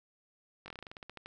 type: slowing click train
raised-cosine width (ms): 0.3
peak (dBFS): -29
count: 14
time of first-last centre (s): 0.66-1.26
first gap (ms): 20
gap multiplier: 1.13
effects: none